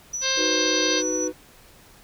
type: tone with tremolo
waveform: sine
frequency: 5920 Hz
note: F#8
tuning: in tune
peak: -25 dBFS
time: 0.13-1.28 s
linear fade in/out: 10 ms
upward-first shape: sine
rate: 13 Hz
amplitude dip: 30%
type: harmonic tone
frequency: 529 Hz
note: C5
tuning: 19 cents sharp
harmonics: 1 / 2 / 3 / 4 / 5 / 6 / 7 / 8 / 9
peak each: -31 / -35 / -30 / -34 / -31 / -31 / -29 / -30 / -29 dBFS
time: 0.21-1.03 s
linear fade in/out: 50 ms
type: chord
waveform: triangle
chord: B major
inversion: first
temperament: equal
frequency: 311.1 / 370 / 493.9 Hz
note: D#4 / F#4 / B4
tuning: 0 / 0 / 0 cents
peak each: -26 / -28 / -26 dBFS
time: 0.36-1.33 s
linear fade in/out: 50 ms
effects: pink hiss -51 dBFS RMS until 2.03 s

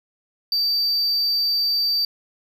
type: tone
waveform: triangle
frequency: 4642 Hz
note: D8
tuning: 21 cents flat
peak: -17 dBFS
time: 0.52-2.05 s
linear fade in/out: 2 ms
effects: none

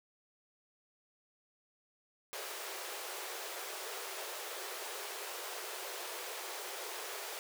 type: high-pass noise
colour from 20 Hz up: pink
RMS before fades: -43 dBFS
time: 2.33-7.39 s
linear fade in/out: 0 ms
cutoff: 360 Hz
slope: 96 dB/octave
effects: none

